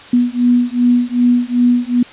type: beating tone pair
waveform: sine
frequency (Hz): 242.8 / 245.4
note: B3 / B3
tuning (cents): -29 / -11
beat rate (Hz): 2.6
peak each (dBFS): -13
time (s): 0.13-2.03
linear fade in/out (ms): 5
effects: white hiss -36 dBFS RMS until 2.12 s + resampled to 8000 Hz